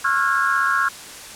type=tone cluster; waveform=sine; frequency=1091 / 1357 / 1433 / 1637 Hz; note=C#6 / E6 / F6 / G#6; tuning=-28 / +50 / +44 / -25 cents; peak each=-22 dBFS; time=0.04-0.89 s; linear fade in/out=10 ms; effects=white hiss -37 dBFS RMS until 1.35 s + low-pass 10000 Hz 12 dB/octave